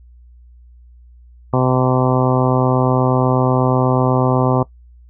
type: harmonic tone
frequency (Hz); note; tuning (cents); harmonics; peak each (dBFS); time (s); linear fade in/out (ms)
128.2; C3; -35; 1 / 2 / 3 / 4 / 5 / 6 / 7 / 8 / 9; -16 / -19 / -21 / -22 / -23 / -24 / -24 / -25 / -26; 1.53-4.63; 5
effects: noise-tail reverb RT60 0.1 s tail -19 dB re dry + added 60 Hz sine -41 dBFS peak until 5.09 s